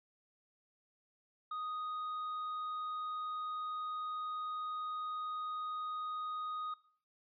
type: tone with hard clipping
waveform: sine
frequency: 1244.5 Hz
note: D#6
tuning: in tune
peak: -39 dBFS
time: 1.51-6.74 s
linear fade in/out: 5 ms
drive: 3 dB
effects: noise-tail reverb RT60 0.5 s tail -19 dB re dry + resampled to 11025 Hz